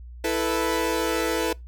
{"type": "chord", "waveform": "sawtooth", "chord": "E suspended fourth", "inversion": "none", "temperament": "equal", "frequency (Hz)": [329.6, 440, 493.9], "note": ["E4", "A4", "B4"], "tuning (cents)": [0, 0, 0], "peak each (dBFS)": -23, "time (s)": [0.24, 1.53], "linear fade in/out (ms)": 5, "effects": ["noise-tail reverb RT60 0.2 s tail -24 dB re dry", "added 60 Hz sine -38 dBFS peak until 1.67 s"]}